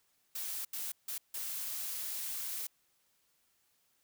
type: noise bursts at uneven times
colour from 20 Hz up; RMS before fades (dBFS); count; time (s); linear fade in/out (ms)
blue; -39; 4; 0.35-0.65 / 0.73-0.92 / 1.08-1.18 / 1.34-2.67; 5
effects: white hiss -74 dBFS RMS until 4.03 s